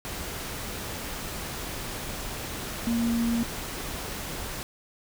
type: tone in noise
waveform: sine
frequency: 233.1 Hz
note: A#3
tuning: in tune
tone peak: -23 dBFS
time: 2.87-3.43 s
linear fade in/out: 0 ms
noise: pink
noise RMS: -35 dBFS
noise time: 0.05-4.63 s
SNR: +9 dB
effects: none